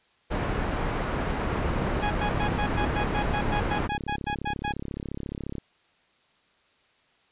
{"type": "low-pass noise", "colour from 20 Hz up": "pink", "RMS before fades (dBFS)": -28, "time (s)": [0.3, 3.88], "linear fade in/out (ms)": 20, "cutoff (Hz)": 1700, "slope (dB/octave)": 12}
{"type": "click train", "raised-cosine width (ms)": 3, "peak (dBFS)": -21, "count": 140, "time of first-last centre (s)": [1.53, 5.582], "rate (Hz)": 34.3}
{"type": "tone bursts", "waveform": "sawtooth", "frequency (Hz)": 830.6, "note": "G#5", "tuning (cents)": 0, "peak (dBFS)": -23, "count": 15, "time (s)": [2.02, 4.725], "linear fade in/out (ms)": 10, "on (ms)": 87, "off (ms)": 100}
{"effects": ["white hiss -64 dBFS RMS until 7.31 s", "resampled to 8000 Hz"]}